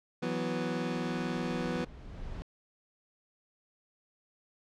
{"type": "chord", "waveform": "25% pulse", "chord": "E suspended second", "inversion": "none", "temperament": "equal", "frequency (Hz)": [164.81, 185, 246.9], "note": ["E3", "F#3", "B3"], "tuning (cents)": [0, 0, 0], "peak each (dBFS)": [-33, -33, -31], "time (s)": [0.22, 1.85], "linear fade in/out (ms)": 10}
{"type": "noise with exponential growth", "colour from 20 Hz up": "brown", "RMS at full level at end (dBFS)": -38, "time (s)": [0.3, 2.42], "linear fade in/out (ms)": 0, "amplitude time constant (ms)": 460}
{"effects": ["low-pass 5000 Hz 12 dB/octave"]}